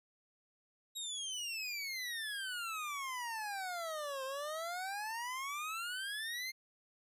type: exponential two-way sweep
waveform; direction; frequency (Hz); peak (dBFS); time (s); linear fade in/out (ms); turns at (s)
25% pulse; down then up; 3835 to 522 to 2124; -35; 0.95-6.52; 20; 4.24
effects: resampled to 32000 Hz